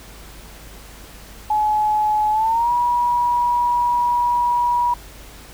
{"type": "tone with pitch glide", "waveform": "sine", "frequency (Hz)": [850, 965.2], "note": ["G#5", "B5"], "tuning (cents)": [40, -40], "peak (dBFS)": -15, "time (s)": [1.5, 4.94], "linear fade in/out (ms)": 5, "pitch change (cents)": 220, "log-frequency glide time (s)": [2.31, 2.72], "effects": ["added 50 Hz sine -41 dBFS peak until 5.53 s", "pink hiss -42 dBFS RMS until 5.53 s"]}